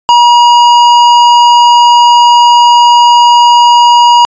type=tone with tanh clipping; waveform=sine; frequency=957 Hz; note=A#5; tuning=45 cents sharp; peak=-3 dBFS; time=0.09-4.25 s; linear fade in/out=0 ms; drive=15 dB; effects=resampled to 16000 Hz